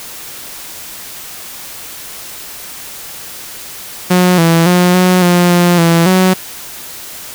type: tone with pitch steps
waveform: sawtooth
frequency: 180.8 / 166 / 178.8 / 182.6 / 176.4 / 175.4 / 167.5 / 185.9 Hz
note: F#3 / E3 / F3 / F#3 / F3 / F3 / E3 / F#3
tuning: -40 / +12 / +41 / -23 / +18 / +8 / +28 / +8 cents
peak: -3 dBFS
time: 4.1-6.34 s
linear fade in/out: 10 ms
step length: 280 ms
effects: white hiss -29 dBFS RMS until 7.34 s